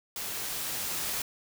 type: noise with level ramp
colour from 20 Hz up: white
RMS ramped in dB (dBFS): -36 to -32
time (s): 0.16-1.22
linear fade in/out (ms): 2
effects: none